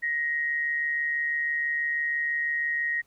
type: tone pair together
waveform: sine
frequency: 1880.9 / 2027 Hz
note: A#6 / B6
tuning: +15 / +45 cents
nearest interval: minor second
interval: 130 cents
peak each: -25 / -36 dBFS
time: 0.02-3.02 s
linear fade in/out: 20 ms
effects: pink hiss -67 dBFS RMS until 3.06 s